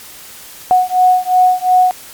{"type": "beating tone pair", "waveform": "sine", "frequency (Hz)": [733, 735.8], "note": ["F#5", "F#5"], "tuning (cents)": [-16, -10], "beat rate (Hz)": 2.8, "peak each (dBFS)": -11, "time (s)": [0.71, 1.91], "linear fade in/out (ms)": 0, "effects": ["white hiss -35 dBFS RMS until 2.13 s", "MP3 96 kbps"]}